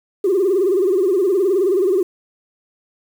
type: tone with vibrato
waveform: sine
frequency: 378.6 Hz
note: F#4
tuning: 40 cents sharp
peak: -12 dBFS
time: 0.24-2.03 s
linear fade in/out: 5 ms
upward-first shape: sine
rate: 19 Hz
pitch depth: 140 cents each way
effects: tanh soft clip ceiling -9 dBFS + 7-bit